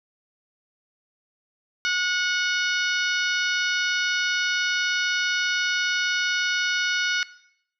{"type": "harmonic tone with a mistuned harmonic", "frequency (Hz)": 734, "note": "F#5", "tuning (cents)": -14, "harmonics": [2, 3, 4, 5, 6, 7, 8], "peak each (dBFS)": [-24, -28, -30, -32, -34, -35, -36], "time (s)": [1.85, 7.23], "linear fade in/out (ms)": 0, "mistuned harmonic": 2, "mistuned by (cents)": -18, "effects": ["noise-tail reverb RT60 0.7 s tail -18 dB re dry"]}